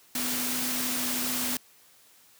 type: tone in noise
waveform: sine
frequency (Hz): 249.4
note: B3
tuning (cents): +17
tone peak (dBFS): -35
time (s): 0.15-1.57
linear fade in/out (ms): 2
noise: white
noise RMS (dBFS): -30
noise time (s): 0.15-1.57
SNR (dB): -8
effects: white hiss -58 dBFS RMS until 2.39 s + high-pass 100 Hz 12 dB/octave